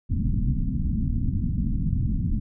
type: low-pass noise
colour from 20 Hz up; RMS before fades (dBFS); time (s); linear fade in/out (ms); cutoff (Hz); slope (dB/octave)
pink; -24; 0.09-2.4; 20; 250; 48
effects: none